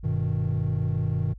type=chord; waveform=triangle; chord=G augmented; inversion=none; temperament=equal; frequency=98 / 123.47 / 155.56 Hz; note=G2 / B2 / D#3; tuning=0 / 0 / 0 cents; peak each=-25 dBFS; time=0.03-1.34 s; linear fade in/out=20 ms; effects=tanh soft clip ceiling -14 dBFS + added 50 Hz sine -40 dBFS peak until 1.38 s

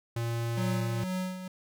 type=tone; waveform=square; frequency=116.54 Hz; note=A#2; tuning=in tune; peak=-30 dBFS; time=0.16-1.04 s; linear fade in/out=5 ms
type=tone with tremolo; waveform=square; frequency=185 Hz; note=F#3; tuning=in tune; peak=-30 dBFS; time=0.57-1.48 s; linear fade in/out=5 ms; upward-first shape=sine; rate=2.1 Hz; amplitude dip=65%
effects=none

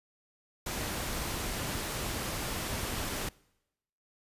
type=noise; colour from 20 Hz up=pink; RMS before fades=-35 dBFS; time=0.66-3.29 s; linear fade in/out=5 ms; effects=noise-tail reverb RT60 0.9 s tail -24 dB re dry + resampled to 32000 Hz

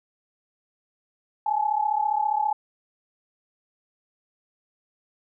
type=tone pair together; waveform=sine; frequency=831 / 865.9 Hz; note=G#5 / A5; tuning=+1 / -28 cents; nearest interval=minor second; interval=71 cents; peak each=-24 / -24 dBFS; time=1.46-2.53 s; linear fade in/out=5 ms; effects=none

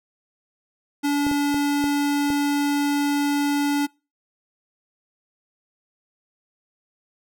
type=tone; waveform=square; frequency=287.5 Hz; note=D4; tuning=37 cents flat; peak=-20 dBFS; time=1.03-3.87 s; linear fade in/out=20 ms
type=clicks; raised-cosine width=2 ms; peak=-18 dBFS; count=5; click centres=1.267 / 1.314 / 1.544 / 1.841 / 2.303 s
effects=noise-tail reverb RT60 0.3 s tail -26 dB re dry

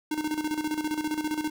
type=tone with tremolo; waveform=square; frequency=306.2 Hz; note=D#4; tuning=28 cents flat; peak=-26 dBFS; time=0.11-1.5 s; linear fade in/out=5 ms; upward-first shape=square; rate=15 Hz; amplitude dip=65%; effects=none

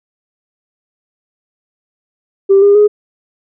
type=tone with pitch steps; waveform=sine; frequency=392 / 404.4 / 417.2 Hz; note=G4 / G#4 / G#4; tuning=0 / -46 / +8 cents; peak=-3 dBFS; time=2.49-2.88 s; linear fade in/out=20 ms; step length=130 ms; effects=tanh soft clip ceiling 0 dBFS

